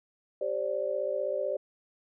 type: chord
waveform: sine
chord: G suspended fourth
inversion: none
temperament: equal with one note detuned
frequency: 392 / 531.5 / 587.3 Hz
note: G4 / C5 / D5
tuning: 0 / +27 / 0 cents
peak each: -36 / -32 / -31 dBFS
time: 0.41-1.57 s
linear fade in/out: 5 ms
effects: none